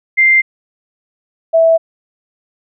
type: tone pair in turn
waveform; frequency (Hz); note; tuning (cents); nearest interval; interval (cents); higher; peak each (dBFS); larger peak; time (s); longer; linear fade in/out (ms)
sine; 2093 / 655.6; C7 / E5; 0 / -10; octave + minor sixth; 2010; first; -6; neither; 0.17-0.42 / 1.53-1.78; neither; 20
effects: none